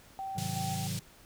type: tone with tremolo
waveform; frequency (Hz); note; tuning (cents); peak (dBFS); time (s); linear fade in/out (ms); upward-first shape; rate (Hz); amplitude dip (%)
sine; 775; G5; -20; -35; 0.19-0.87; 0; square; 2.7; 45
type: chord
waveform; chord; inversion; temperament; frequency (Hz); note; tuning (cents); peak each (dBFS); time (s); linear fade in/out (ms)
triangle; Ab dominant seventh; none; equal with one note detuned; 103.83 / 130.81 / 157.28 / 185; Ab2 / C3 / Eb3 / Gb3; 0 / 0 / +19 / 0; -37; 0.35-1; 20
type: band-pass noise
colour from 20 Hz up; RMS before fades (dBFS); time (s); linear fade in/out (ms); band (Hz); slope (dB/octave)
pink; -42; 0.38-0.99; 0; 3600 to 11000; 12
effects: pink hiss -57 dBFS RMS until 1.25 s